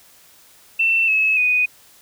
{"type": "tone with pitch steps", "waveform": "sine", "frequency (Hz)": [2684, 2584, 2487], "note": ["E7", "E7", "D#7"], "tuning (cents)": [31, -35, -1], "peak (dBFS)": -14, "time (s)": [0.79, 1.66], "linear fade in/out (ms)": 10, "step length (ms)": 290, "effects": ["white hiss -50 dBFS RMS until 2.01 s"]}